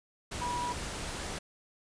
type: tone in noise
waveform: sine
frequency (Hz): 973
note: B5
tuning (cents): -26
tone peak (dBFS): -32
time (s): 0.41-0.73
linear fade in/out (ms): 10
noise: pink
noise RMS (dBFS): -38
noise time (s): 0.31-1.39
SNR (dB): +3
effects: resampled to 22050 Hz